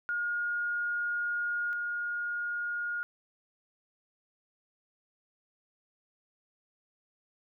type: tone pair in turn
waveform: sine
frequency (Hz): 1428 / 1428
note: F6 / F6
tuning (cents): +38 / +38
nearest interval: unison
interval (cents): 0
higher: neither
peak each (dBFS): -29 / -31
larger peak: first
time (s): 0.09-1.73 / 1.73-3.03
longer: first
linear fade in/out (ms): 0
effects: none